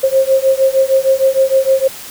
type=beating tone pair; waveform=sine; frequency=530 / 536.5 Hz; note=C5 / C5; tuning=+22 / +43 cents; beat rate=6.5 Hz; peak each=-12 dBFS; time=0.03-1.88 s; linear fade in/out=10 ms; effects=white hiss -31 dBFS RMS until 2.1 s